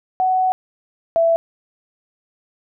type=tone pair in turn; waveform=sine; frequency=746 / 664.6 Hz; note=F#5 / E5; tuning=+14 / +14 cents; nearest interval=major second; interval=200 cents; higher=first; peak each=-14 / -12 dBFS; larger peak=second; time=0.2-0.52 / 1.16-1.36 s; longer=first; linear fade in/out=0 ms; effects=none